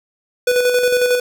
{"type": "tone with tremolo", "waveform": "square", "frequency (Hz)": 493.9, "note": "B4", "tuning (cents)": 0, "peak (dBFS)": -12, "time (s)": [0.47, 1.2], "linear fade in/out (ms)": 5, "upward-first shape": "square", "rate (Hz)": 11, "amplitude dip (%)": 40, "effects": []}